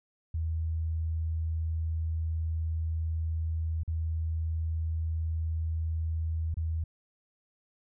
sine tone with dropouts, 80.7 Hz, E2, 36 cents flat, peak -28 dBFS, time 0.34-6.84 s, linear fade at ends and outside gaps 5 ms, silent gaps 3.834-3.877 / 6.543-6.569 s, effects none

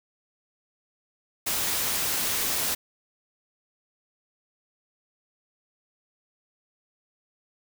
white noise, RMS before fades -27 dBFS, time 1.46-2.75 s, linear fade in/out 10 ms, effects none

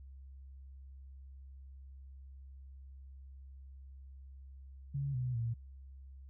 sine tone with pitch steps, 139.3 / 125.8 / 116 Hz, C#3 / B2 / A#2, +9 / +32 / -8 cents, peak -33 dBFS, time 4.94-5.54 s, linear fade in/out 10 ms, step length 200 ms, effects noise-tail reverb RT60 0.1 s tail -25 dB re dry + added 67 Hz sine -49 dBFS peak until 6.29 s

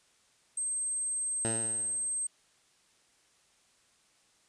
sine tone, 8320 Hz, C9, 11 cents flat, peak -30 dBFS, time 0.57-2.27 s, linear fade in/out 5 ms
10% pulse tone with exponential decay, 113.2 Hz, A2, 50 cents sharp, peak -22 dBFS, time 1.45-2.19 s, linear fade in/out 0 ms, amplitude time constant 160 ms
effects white hiss -67 dBFS RMS until 4.48 s + resampled to 22050 Hz

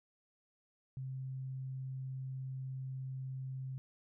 sine tone, 131.7 Hz, C3, 12 cents sharp, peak -39 dBFS, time 0.97-3.78 s, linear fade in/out 0 ms, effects none

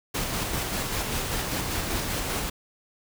pink noise with tremolo, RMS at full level -28 dBFS, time 0.14-2.5 s, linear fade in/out 10 ms, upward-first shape square, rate 5.1 Hz, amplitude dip 25%, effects none

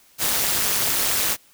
white noise with amplitude modulation, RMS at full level -18 dBFS, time 0.18-1.37 s, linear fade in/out 50 ms, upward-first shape sine, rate 209 Hz, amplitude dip 80%, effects white hiss -55 dBFS RMS until 1.53 s

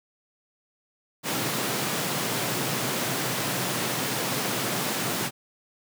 pink high-pass noise, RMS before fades -28 dBFS, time 1.23-5.31 s, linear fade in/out 50 ms, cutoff 110 Hz, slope 96 dB/octave, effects none

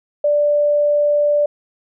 sine tone, 587.3 Hz, D5, in tune, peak -12 dBFS, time 0.24-1.46 s, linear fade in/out 5 ms, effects none

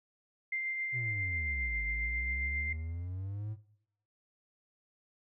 sine tone with tremolo, 2093 Hz, C7, in tune, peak -31 dBFS, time 0.52-2.73 s, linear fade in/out 5 ms, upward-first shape sine, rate 7.4 Hz, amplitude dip 25%
triangle exponential two-way sweep, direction down then up, 129.5 to 52.9 to 110.6 Hz, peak -34 dBFS, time 0.92-3.57 s, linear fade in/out 50 ms, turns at 1.82 s
effects noise-tail reverb RT60 0.8 s tail -19 dB re dry

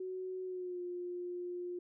sine tone with pitch glide, 371.7 to 354.9 Hz, F#4 to F4, +8 to +28 cents, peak -38 dBFS, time 0-1.79 s, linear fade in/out 5 ms, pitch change -80 cents, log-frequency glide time 0.44-0.81 s, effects none

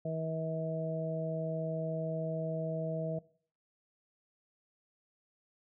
harmonic tone, 160.6 Hz, E3, 45 cents flat, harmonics 1 / 2 / 3 / 4, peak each -36 / -46 / -41 / -37 dBFS, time 0.05-3.19 s, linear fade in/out 5 ms, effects noise-tail reverb RT60 0.5 s tail -20 dB re dry

